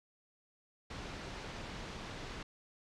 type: low-pass noise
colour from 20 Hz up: pink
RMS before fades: -45 dBFS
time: 0.9-2.43 s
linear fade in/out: 5 ms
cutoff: 5000 Hz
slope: 12 dB/octave
effects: low-pass 8000 Hz 12 dB/octave